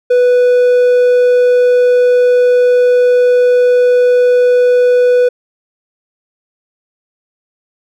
triangle tone, 493.9 Hz, B4, in tune, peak -4 dBFS, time 0.1-5.29 s, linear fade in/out 10 ms, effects none

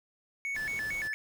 triangle tone with vibrato, 1967 Hz, B6, 7 cents flat, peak -30 dBFS, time 0.45-1.14 s, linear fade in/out 0 ms, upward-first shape square, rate 4.4 Hz, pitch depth 210 cents each way
pink noise, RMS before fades -47 dBFS, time 0.54-1.09 s, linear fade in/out 20 ms
effects none

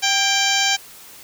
harmonic tone with a mistuned harmonic, 784 Hz, G5, in tune, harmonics 1 / 2 / 3 / 4 / 5 / 6 / 7 / 8 / 9, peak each -24 / -24 / -23 / -22 / -26 / -27 / -26 / -26 / -27 dBFS, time 0.02-0.77 s, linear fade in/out 20 ms, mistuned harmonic 2, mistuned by +41 cents, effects white hiss -42 dBFS RMS until 1.23 s

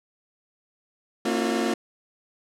30% pulse tone cluster, 229.4 / 270.4 / 328.9 / 357.9 Hz, A#3 / C#4 / E4 / F4, -28 / -43 / -4 / +42 cents, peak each -24 / -27 / -28 / -25 dBFS, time 1.25-1.74 s, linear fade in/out 5 ms, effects low-pass 10000 Hz 12 dB/octave

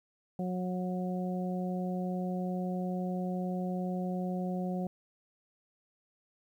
harmonic tone, 182.3 Hz, F#3, 25 cents flat, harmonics 1 / 2 / 3 / 4, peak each -32 / -41 / -41 / -42 dBFS, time 0.39-4.87 s, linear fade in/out 2 ms, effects 11-bit

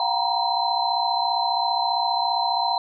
sine tone cluster, 708 / 771 / 930 / 965 / 4072 Hz, F5 / G5 / A#5 / B5 / C8, +23 / -29 / -4 / -40 / -48 cents, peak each -27 / -26 / -25 / -28 / -27 dBFS, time 0-2.78 s, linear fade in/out 2 ms, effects none

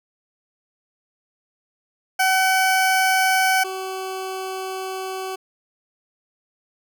20% pulse tone pair in turn, 757 / 378.5 Hz, F#5 / F#4, +39 / +39 cents, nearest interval octave, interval 1200 cents, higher first, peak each -11 / -22 dBFS, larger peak first, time 2.19-3.64 / 3.64-5.36 s, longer second, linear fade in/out 10 ms, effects none

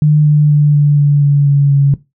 sine tone with pitch steps, 150.7 / 149.14 / 147.6 / 146.07 / 144.56 / 143.07 / 141.59 / 140.12 Hz, D3 / D3 / D3 / D3 / D3 / D3 / C#3 / C#3, +45 / +27 / +9 / -9 / -27 / -45 / +37 / +19 cents, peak -5 dBFS, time 0.02-1.94 s, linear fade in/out 2 ms, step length 240 ms, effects noise-tail reverb RT60 0.2 s tail -17 dB re dry

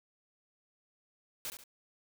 white noise with echo, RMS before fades -39 dBFS, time 1.45-1.5 s, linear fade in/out 0 ms, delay 69 ms, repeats 2, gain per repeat -8 dB, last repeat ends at 1.638 s, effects none

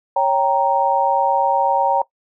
sine chord, G diminished, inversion second, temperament equal, 554.4 / 784 / 932.3 Hz, Db5 / G5 / Bb5, 0 / 0 / 0 cents, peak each -20 / -18 / -17 dBFS, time 0.16-2.02 s, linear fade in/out 5 ms, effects noise-tail reverb RT60 0.1 s tail -19 dB re dry

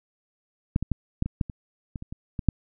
clicks, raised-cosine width 5 ms, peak -9 / -15 / -12 / -10 / -17 / -11 / -22 / -21 / -24 / -23 / -17 / -6 dBFS, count 12, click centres 0.761 / 0.826 / 0.917 / 1.224 / 1.26 / 1.412 / 1.498 / 1.958 / 2.024 / 2.125 / 2.392 / 2.487 s, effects none

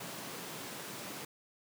pink high-pass noise, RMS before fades -44 dBFS, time 0-1.25 s, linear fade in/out 5 ms, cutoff 140 Hz, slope 24 dB/octave, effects none

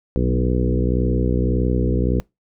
harmonic tone with a mistuned harmonic, 61.74 Hz, B1, in tune, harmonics 1 / 2 / 3 / 4 / 5 / 6 / 7 / 8, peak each -20 / -23 / -25 / -26 / -27 / -28 / -28 / -29 dBFS, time 0.16-2.2 s, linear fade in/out 0 ms, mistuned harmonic 3, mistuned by +24 cents, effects noise-tail reverb RT60 0.2 s tail -25 dB re dry

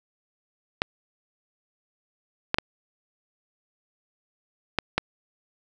clicks, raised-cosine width 0.3 ms, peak -5 dBFS, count 5, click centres 0.819 / 2.544 / 2.585 / 4.787 / 4.98 s, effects none

